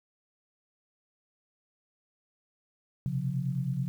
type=tone cluster; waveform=sine; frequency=126.8 / 136.2 / 178 Hz; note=B2 / C#3 / F3; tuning=+46 / -30 / +33 cents; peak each=-36 / -30 / -34 dBFS; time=3.06-3.88 s; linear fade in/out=0 ms; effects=10-bit